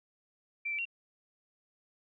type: tone with pitch steps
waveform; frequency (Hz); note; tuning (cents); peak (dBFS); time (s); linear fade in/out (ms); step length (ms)
sine; 2346 / 2324 / 2748; D7 / D7 / F7; -2 / -19 / -29; -32; 0.65-0.854; 10; 68
effects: none